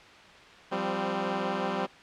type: chord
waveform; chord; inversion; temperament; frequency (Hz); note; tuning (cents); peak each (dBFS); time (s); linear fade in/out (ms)
10% pulse; F suspended second; none; equal with one note detuned; 174.61 / 196 / 259.2; F3 / G3 / C4; 0 / 0 / -16; -27 / -22 / -26; 0.71-1.87; 20
effects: white hiss -50 dBFS RMS until 2.02 s + low-pass 3000 Hz 12 dB/octave